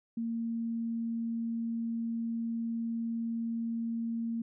sine tone, 229.9 Hz, A#3, 24 cents flat, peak -31 dBFS, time 0.17-4.42 s, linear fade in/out 5 ms, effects none

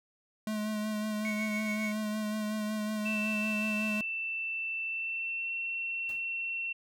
square tone with vibrato, 213.5 Hz, G#3, 48 cents sharp, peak -32 dBFS, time 0.47-4.01 s, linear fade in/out 2 ms, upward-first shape sine, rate 5.4 Hz, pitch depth 23 cents each way
triangle tone with tremolo, 2217 Hz, C#7, in tune, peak -31 dBFS, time 1.25-1.92 s, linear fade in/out 0 ms, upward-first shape triangle, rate 7.1 Hz, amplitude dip 60%
sine tone with pitch glide, 2667 to 2712 Hz, E7 to E7, +20 to +49 cents, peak -32 dBFS, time 3.05-6.73 s, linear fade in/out 10 ms, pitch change +29 cents, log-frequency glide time 4.87-5.53 s
pink noise with exponential decay, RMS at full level -49 dBFS, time 6.09-6.3 s, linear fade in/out 1 ms, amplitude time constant 44 ms
effects none

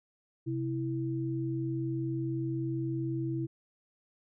sine tone pair together, 130.81 / 328.5 Hz, C3 / E4, 0 / -6 cents, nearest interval octave + major third, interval 1594 cents, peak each -33 / -33 dBFS, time 0.46-3.47 s, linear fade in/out 20 ms, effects none

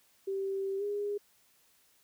sine tone with pitch glide, 389.3 to 409.6 Hz, G4 to G#4, -12 to -24 cents, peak -31 dBFS, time 0.27-1.18 s, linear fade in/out 10 ms, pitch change +88 cents, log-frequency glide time 0.78-0.83 s, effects white hiss -67 dBFS RMS until 2.03 s

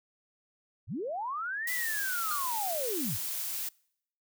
sine linear two-way sweep, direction up then down, 65.5 to 2017 to 65.5 Hz, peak -32 dBFS, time 0.87-3.18 s, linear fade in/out 50 ms, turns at 1.72 s
blue noise, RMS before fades -35 dBFS, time 1.67-3.69 s, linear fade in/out 5 ms
square tone with exponential decay, 1416 Hz, F6, 23 cents sharp, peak -34 dBFS, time 2.31-2.54 s, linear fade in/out 1 ms, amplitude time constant 48 ms
effects noise-tail reverb RT60 0.7 s tail -26 dB re dry

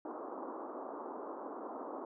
pink band-pass noise, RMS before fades -44 dBFS, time 0.05-2.05 s, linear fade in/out 2 ms, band 260 to 1200 Hz, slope 48 dB/octave, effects none

